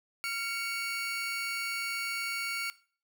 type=tone pair together; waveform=30% pulse; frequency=1383 / 2235 Hz; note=F6 / C#7; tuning=-17 / +14 cents; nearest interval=minor sixth; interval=831 cents; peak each=-34 / -31 dBFS; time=0.24-2.7 s; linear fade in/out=0 ms; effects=noise-tail reverb RT60 0.4 s tail -18 dB re dry